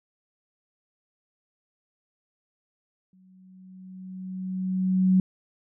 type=tone with exponential growth; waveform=sine; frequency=186.5 Hz; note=F#3; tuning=14 cents sharp; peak=-15 dBFS; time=3.13-5.2 s; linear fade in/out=2 ms; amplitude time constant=450 ms; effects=none